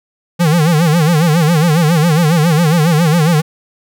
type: tone with vibrato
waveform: square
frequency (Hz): 161.8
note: E3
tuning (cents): -32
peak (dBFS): -9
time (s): 0.39-3.42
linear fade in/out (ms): 20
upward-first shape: sine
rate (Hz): 7.3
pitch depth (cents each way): 150
effects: none